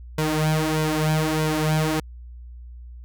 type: tone with flanger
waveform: sawtooth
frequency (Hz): 155.56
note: D#3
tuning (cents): 0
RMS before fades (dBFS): -22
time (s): 0.18-2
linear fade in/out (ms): 5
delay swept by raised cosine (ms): 2 to 5.2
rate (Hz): 1.6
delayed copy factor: +0.75
effects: added 60 Hz sine -37 dBFS peak until 3.04 s